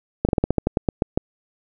slowing click train, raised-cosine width 2 ms, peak -4 dBFS, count 12, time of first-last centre 0.25-1.175 s, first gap 38 ms, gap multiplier 1.15, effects none

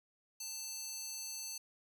square tone with high-pass filter, 888 Hz, A5, 16 cents sharp, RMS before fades -44 dBFS, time 0.4-1.58 s, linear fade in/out 5 ms, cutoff 5600 Hz, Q 2.1, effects none

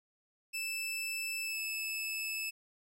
sawtooth tone with pitch glide, 2637 to 2617 Hz, E7 to E7, 0 to -13 cents, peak -32 dBFS, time 0.53-2.51 s, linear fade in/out 20 ms, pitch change -13 cents, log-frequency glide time 1.4-1.59 s, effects none

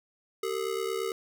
square ring-modulated tone, 420 Hz, G#4, 19 cents sharp, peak -27 dBFS, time 0.43-1.12 s, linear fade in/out 2 ms, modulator 34.4 Hz, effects none

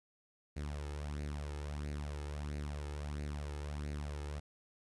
sawtooth tone with flanger, 73.42 Hz, D2, in tune, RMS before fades -41 dBFS, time 0.56-4.4 s, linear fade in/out 10 ms, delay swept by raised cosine 0.45 to 2.35 ms, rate 1.5 Hz, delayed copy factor +0.6, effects resampled to 24000 Hz + 12-bit

